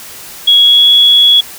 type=tone with pitch glide; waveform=sine; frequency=3332 to 3361 Hz; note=G#7 to G#7; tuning=+5 to +20 cents; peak=-3 dBFS; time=0.47-1.41 s; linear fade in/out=10 ms; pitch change=+15 cents; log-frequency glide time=0.6-0.9 s; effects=white hiss -30 dBFS RMS until 1.58 s